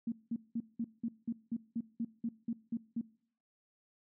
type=tone bursts; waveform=sine; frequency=231.1 Hz; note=A#3; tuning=15 cents flat; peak=-32 dBFS; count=13; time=0.07-3.013 s; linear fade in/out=5 ms; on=51 ms; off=190 ms; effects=noise-tail reverb RT60 0.6 s tail -22 dB re dry